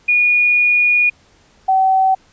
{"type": "tone pair in turn", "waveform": "sine", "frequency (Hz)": [2446, 762.5], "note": ["D#7", "G5"], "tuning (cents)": [-30, -48], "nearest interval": "octave + minor sixth", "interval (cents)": 2018, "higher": "first", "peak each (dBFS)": -10, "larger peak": "neither", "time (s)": [[0.08, 1.1], [1.68, 2.15]], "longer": "first", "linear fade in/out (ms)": 10, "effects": ["pink hiss -52 dBFS RMS until 2.32 s", "resampled to 16000 Hz"]}